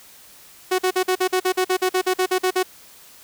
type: tone bursts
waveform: sawtooth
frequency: 370 Hz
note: F#4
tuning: in tune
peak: -13 dBFS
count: 16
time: 0.71-2.631 s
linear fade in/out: 10 ms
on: 76 ms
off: 47 ms
effects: white hiss -47 dBFS RMS until 3.23 s